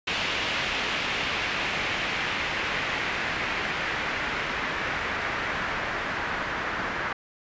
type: noise with low-pass filter sweep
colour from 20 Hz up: white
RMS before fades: -29 dBFS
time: 0.07-7.13 s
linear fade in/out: 5 ms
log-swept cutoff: 2800 to 1600 Hz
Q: 1.6
effects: resampled to 16000 Hz